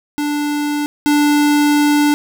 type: tone pair in turn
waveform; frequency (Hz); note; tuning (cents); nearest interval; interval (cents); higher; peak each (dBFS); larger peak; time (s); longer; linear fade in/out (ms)
square; 293.7 / 293.7; D4 / D4; 0 / 0; unison; 0; neither; -17 / -11; second; 0.18-0.86 / 1.06-2.14; second; 0
effects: none